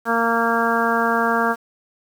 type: harmonic tone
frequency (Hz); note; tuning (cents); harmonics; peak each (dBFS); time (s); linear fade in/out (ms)
230.8; A#3; -17; 1 / 2 / 3 / 4 / 5 / 6 / 7; -24 / -24 / -24 / -24 / -24 / -24 / -24; 0.05-1.56; 50
effects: 7-bit